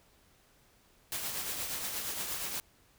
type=noise with tremolo; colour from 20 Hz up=white; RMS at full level=-35 dBFS; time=1.12-2.6 s; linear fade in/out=0 ms; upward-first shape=triangle; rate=8.5 Hz; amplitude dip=45%; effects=pink hiss -65 dBFS RMS until 2.98 s